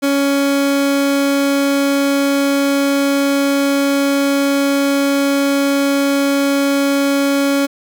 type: tone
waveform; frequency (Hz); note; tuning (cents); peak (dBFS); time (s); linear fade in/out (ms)
30% pulse; 279.2; C#4; +13; -10; 0.02-7.67; 20
effects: none